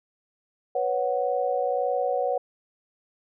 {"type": "chord", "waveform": "sine", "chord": "B suspended second", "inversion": "none", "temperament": "just", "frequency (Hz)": [493.9, 555.6, 740.8], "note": ["B4", "C#5", "F#5"], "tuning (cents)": [0, 4, 2], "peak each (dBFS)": -27, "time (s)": [0.75, 2.38], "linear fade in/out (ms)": 5, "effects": []}